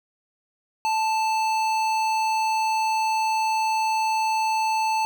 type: tone with notch filter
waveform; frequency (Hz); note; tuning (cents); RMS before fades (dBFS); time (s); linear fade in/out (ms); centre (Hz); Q
square; 880; A5; 0; -23; 0.85-5.05; 0; 12000; 0.66
effects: none